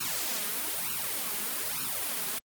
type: noise with flanger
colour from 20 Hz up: white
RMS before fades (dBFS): -32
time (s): 0-2.39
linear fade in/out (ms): 10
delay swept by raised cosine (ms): 0.72 to 4.92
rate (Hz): 1.1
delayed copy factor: +1
effects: high-pass 100 Hz 12 dB/octave + Opus 48 kbps